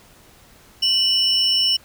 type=tone pair together; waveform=triangle; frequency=2955 / 5382 Hz; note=F#7 / E8; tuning=-3 / +35 cents; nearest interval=minor seventh; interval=1038 cents; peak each=-17 dBFS; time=0.82-1.77 s; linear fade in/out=10 ms; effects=pink hiss -50 dBFS RMS until 1.84 s